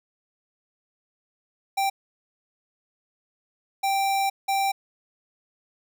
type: tone bursts at uneven times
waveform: square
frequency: 784 Hz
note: G5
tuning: in tune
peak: -22 dBFS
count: 3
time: 1.77-1.9 / 3.83-4.3 / 4.48-4.72 s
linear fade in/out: 10 ms
effects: none